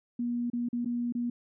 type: tone with dropouts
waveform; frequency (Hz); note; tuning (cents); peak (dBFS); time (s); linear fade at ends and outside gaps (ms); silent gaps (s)
sine; 240; B3; -49; -28; 0.19-1.3; 5; 0.501-0.532 / 0.688-0.729 / 0.848-0.857 / 1.124-1.15
effects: none